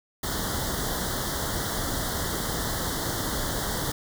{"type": "band-stop noise", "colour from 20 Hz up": "pink", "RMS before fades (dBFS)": -29, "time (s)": [0.23, 3.92], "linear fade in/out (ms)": 5, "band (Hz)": [2000, 3100], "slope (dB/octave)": 96, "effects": []}